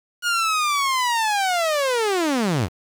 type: linear sweep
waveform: sawtooth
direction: down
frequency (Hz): 1447 to 73.8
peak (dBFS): -15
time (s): 0.22-2.69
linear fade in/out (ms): 50
effects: low-pass 10000 Hz 12 dB/octave + 7-bit